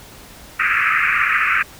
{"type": "band-pass noise", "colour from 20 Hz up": "pink", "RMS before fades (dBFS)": -17, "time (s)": [0.59, 1.63], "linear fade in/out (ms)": 10, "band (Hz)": [1200, 2600], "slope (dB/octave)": 96, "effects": ["pink hiss -41 dBFS RMS until 1.79 s"]}